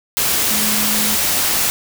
sine tone in noise, 212.5 Hz, G#3, 40 cents sharp, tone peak -24 dBFS, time 0.51-1.15 s, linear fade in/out 0 ms, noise white, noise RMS -17 dBFS, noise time 0.17-1.7 s, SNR -10 dB, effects none

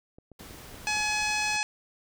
clicks, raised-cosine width 2 ms, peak -35 dBFS, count 10, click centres 0.185 / 0.317 / 0.41 / 0.509 / 0.545 / 0.744 / 0.847 / 0.888 / 0.969 / 1.007 s
pink noise, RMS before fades -46 dBFS, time 0.39-1.57 s, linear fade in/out 5 ms
harmonic tone, 847 Hz, G#5, 34 cents sharp, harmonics 1 / 2 / 3 / 4 / 5 / 6 / 7 / 8 / 9 / 10, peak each -32 / -34 / -29 / -40 / -37 / -38 / -36 / -45 / -45 / -42 dBFS, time 0.87-1.63 s, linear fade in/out 0 ms
effects none

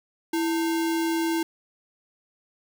sine tone with sample-and-hold, 329.6 Hz, E4, in tune, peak -22 dBFS, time 0.33-1.43 s, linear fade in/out 5 ms, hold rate 1225 Hz, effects none

